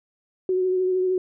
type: tone with vibrato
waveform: sine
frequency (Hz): 370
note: F#4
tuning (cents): 0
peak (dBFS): -19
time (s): 0.49-1.18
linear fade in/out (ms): 2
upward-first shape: triangle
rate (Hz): 13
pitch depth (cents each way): 27
effects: none